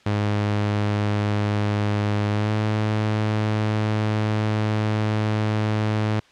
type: tone with pitch glide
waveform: sawtooth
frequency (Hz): 103.83 to 107.24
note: G#2 to A2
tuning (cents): 0 to -44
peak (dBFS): -16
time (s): 0.06-6.2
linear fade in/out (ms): 5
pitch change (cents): +56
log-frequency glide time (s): 2.31-2.53
effects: white hiss -54 dBFS RMS until 6.31 s + low-pass 4000 Hz 12 dB/octave